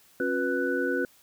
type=tone cluster; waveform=sine; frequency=271 / 360.4 / 491.3 / 1487 Hz; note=C#4 / F#4 / B4 / F#6; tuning=-39 / -45 / -9 / +8 cents; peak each=-30 dBFS; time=0.2-1.05 s; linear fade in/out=2 ms; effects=white hiss -59 dBFS RMS until 1.22 s